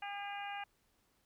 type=harmonic tone; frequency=404.1 Hz; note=G#4; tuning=47 cents flat; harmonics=2 / 3 / 4 / 5 / 6 / 7; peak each=-42 / -52 / -48 / -52 / -49 / -51 dBFS; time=0.02-0.64 s; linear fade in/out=5 ms; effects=pink hiss -75 dBFS RMS until 1.25 s